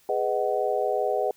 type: chord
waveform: sine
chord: G# minor seventh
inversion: none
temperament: just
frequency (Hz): 415.3 / 498.4 / 623 / 747.5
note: G#4 / B4 / D#5 / F#5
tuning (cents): 0 / +16 / +2 / +17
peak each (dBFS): -28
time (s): 0.09-1.31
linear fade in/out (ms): 2
effects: white hiss -60 dBFS RMS until 1.36 s